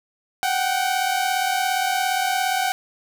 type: tone pair together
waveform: sawtooth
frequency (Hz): 738 / 775.3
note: F#5 / G5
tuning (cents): -5 / -19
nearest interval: minor second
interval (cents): 86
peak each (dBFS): -19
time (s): 0.43-2.72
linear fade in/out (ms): 0
effects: none